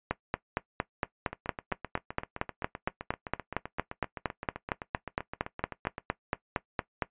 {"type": "two click trains", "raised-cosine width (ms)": 0.5, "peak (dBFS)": [-12, -21], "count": [31, 37], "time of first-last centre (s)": [[0.11, 7.022], [1.33, 5.981]], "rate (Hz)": [4.34, 7.74], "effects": ["noise-tail reverb RT60 0.1 s tail -17 dB re dry", "resampled to 8000 Hz"]}